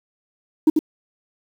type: tone with echo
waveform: sine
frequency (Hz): 311.1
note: D#4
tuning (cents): 0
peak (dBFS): -7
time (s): 0.67-0.7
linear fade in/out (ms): 5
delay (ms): 91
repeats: 1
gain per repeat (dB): -5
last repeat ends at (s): 0.791
effects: tanh soft clip ceiling -7 dBFS + 7-bit